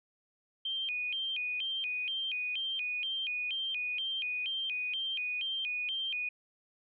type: tone with vibrato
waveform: sine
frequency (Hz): 2794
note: F7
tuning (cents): 0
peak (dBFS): -32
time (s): 0.65-6.29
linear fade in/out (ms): 5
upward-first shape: square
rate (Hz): 2.1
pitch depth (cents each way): 210
effects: none